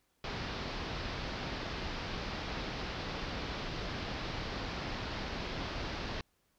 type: low-pass noise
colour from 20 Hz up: pink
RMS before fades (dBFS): -39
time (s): 0.24-6.21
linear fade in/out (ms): 2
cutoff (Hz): 5200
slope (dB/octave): 48
effects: pink hiss -75 dBFS RMS until 6.58 s